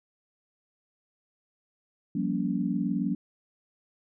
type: chord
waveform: sine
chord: G half-diminished seventh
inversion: third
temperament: just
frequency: 176.4 / 196 / 235.2 / 282.2 Hz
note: F3 / G3 / Bb3 / Db4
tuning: +18 / 0 / +16 / +31 cents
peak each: -31 dBFS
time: 2.15-3.15 s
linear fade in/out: 5 ms
effects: none

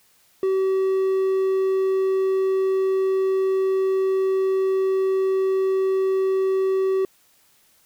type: tone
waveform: triangle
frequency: 381.9 Hz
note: G4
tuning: 45 cents flat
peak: -16 dBFS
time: 0.43-7.05 s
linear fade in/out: 2 ms
effects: white hiss -59 dBFS RMS until 7.85 s

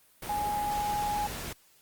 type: tone in noise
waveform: sine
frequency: 830.6 Hz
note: G#5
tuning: in tune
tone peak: -28 dBFS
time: 0.29-1.27 s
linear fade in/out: 5 ms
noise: pink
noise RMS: -38 dBFS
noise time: 0.22-1.53 s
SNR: +7 dB
effects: white hiss -62 dBFS RMS until 1.81 s + Opus 32 kbps

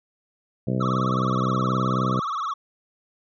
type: harmonic tone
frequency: 63.8 Hz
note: C2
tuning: 43 cents flat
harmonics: 2 / 3 / 4 / 5 / 6 / 7 / 8 / 9 / 10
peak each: -25 / -26 / -31 / -34 / -34 / -38 / -34 / -40 / -40 dBFS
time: 0.67-2.2 s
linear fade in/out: 5 ms
type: tone with vibrato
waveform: triangle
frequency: 1212 Hz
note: D#6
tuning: 46 cents flat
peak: -23 dBFS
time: 0.8-2.54 s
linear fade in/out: 10 ms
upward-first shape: sine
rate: 19 Hz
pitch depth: 170 cents each way
effects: resampled to 16000 Hz

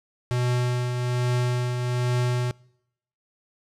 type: tone with tremolo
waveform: square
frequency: 123.47 Hz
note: B2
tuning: in tune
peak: -21 dBFS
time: 0.31-2.51 s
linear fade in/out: 0 ms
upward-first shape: triangle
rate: 1.2 Hz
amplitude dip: 45%
effects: noise-tail reverb RT60 0.8 s tail -25 dB re dry + low-pass 9000 Hz 12 dB/octave

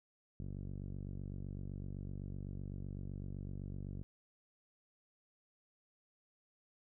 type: tone with low-pass filter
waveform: 5% pulse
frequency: 47.88 Hz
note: G1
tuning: 40 cents flat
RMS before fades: -44 dBFS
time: 0.4-4.03 s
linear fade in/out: 0 ms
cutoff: 150 Hz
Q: 0.78
effects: none

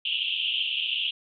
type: band-pass noise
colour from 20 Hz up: white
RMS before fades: -28 dBFS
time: 0.05-1.11 s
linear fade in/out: 5 ms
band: 2700 to 3300 Hz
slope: 96 dB/octave
effects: none

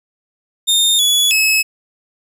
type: tone with pitch steps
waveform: sawtooth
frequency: 3651 / 3401 / 2581 Hz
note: A#7 / G#7 / E7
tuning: -37 / +40 / -37 cents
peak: -8 dBFS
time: 0.67-1.63 s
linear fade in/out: 20 ms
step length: 320 ms
effects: none

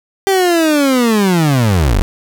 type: linear sweep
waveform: 30% pulse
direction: down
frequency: 395.1 to 37.3 Hz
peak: -7 dBFS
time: 0.27-2.02 s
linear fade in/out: 0 ms
effects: none

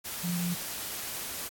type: tone in noise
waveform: sine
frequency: 174.61 Hz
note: F3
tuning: in tune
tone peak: -29 dBFS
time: 0.23-0.55 s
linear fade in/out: 20 ms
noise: white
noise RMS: -37 dBFS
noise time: 0.04-1.49 s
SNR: +5 dB
effects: AAC 64 kbps

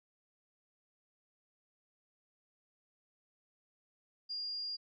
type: tone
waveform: sine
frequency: 4818 Hz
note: D8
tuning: 43 cents sharp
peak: -37 dBFS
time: 4.29-4.77 s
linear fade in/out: 20 ms
effects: none

